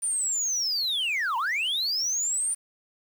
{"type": "linear two-way sweep", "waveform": "sine", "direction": "down then up", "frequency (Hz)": [9260, 880, 9260], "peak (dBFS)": -22, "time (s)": [0.02, 2.55], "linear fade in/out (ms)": 20, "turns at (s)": 1.37, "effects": ["tanh soft clip ceiling -23 dBFS", "8-bit"]}